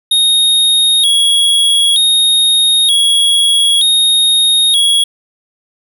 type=tone with vibrato; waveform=square; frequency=3520 Hz; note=A7; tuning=in tune; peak=-8 dBFS; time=0.11-5.04 s; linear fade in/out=5 ms; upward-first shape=square; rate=0.54 Hz; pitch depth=97 cents each way; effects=none